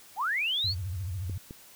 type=linear sweep; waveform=sine; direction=up; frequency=698.5 to 4609 Hz; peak=-26 dBFS; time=0.16-0.75 s; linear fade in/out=50 ms
type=tone with vibrato; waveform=sine; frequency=92.5 Hz; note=F#2; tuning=in tune; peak=-31 dBFS; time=0.64-1.38 s; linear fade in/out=5 ms; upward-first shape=sine; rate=14 Hz; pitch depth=190 cents each way
type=clicks; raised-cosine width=3 ms; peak=-28 dBFS; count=2; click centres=1.297 / 1.509 s
effects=white hiss -53 dBFS RMS until 1.75 s